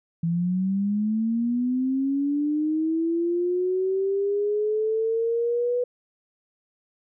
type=linear sweep; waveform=sine; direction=up; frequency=164.81 to 493.9 Hz; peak=-21 dBFS; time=0.23-5.84 s; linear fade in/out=5 ms; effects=none